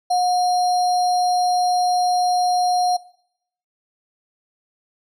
sine tone with sample-and-hold, 723 Hz, F#5, 40 cents flat, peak -15 dBFS, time 0.1-2.97 s, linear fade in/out 10 ms, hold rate 4900 Hz, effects noise-tail reverb RT60 0.7 s tail -20 dB re dry + low-pass 9000 Hz 12 dB/octave

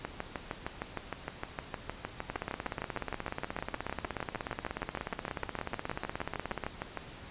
two click trains, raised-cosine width 0.5 ms, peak -19 / -19 dBFS, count 46 / 73, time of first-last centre 0.05-6.973 / 2.3-6.637 s, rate 6.5 / 16.6 Hz, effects pink hiss -48 dBFS RMS until 7.3 s + resampled to 8000 Hz

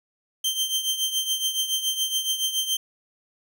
sawtooth tone with tremolo, 3136 Hz, G7, in tune, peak -17 dBFS, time 0.44-2.77 s, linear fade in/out 5 ms, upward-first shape triangle, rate 7.1 Hz, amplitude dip 75%, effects none

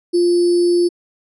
sine tone with sample-and-hold, 349.2 Hz, F4, in tune, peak -11 dBFS, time 0.13-0.89 s, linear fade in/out 20 ms, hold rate 4900 Hz, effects resampled to 24000 Hz

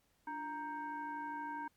sine tone with frequency modulation, 932.3 Hz, A#5, in tune, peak -39 dBFS, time 0.27-1.68 s, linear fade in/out 5 ms, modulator 639 Hz, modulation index 0.83, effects pink hiss -75 dBFS RMS until 1.76 s + MP3 96 kbps

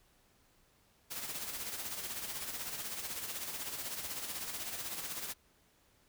white noise with tremolo, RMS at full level -39 dBFS, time 1.1-5.34 s, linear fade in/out 20 ms, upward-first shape sine, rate 16 Hz, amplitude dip 50%, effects pink hiss -69 dBFS RMS until 6.08 s

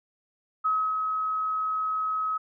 sine tone with ADSR envelope, 1277 Hz, D#6, 45 cents sharp, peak -21 dBFS, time 0.64-2.38 s, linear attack 18 ms, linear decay 280 ms, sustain -4 dB, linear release 12 ms, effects none

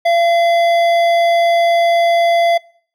sine tone with hard clipping, 682 Hz, F5, 41 cents flat, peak -12 dBFS, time 0.05-2.58 s, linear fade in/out 10 ms, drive 11 dB, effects noise-tail reverb RT60 0.6 s tail -25 dB re dry

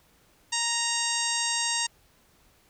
harmonic tone, 932.3 Hz, A#5, in tune, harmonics 1 / 2 / 3 / 4 / 5 / 6 / 7 / 8 / 9, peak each -34 / -34 / -34 / -34 / -34 / -34 / -34 / -34 / -34 dBFS, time 0.52-1.87 s, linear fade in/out 10 ms, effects pink hiss -62 dBFS RMS until 2.69 s

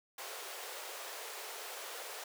pink high-pass noise, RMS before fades -45 dBFS, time 0.18-2.24 s, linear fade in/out 5 ms, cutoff 410 Hz, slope 48 dB/octave, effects none

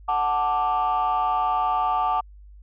sine chord, D major, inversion first, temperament equal, 740 / 880 / 1174.7 Hz, F#5 / A5 / D6, 0 / 0 / 0 cents, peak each -23 dBFS, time 0.08-2.21 s, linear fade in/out 10 ms, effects tanh soft clip ceiling -15 dBFS + added 50 Hz sine -43 dBFS peak until 2.62 s

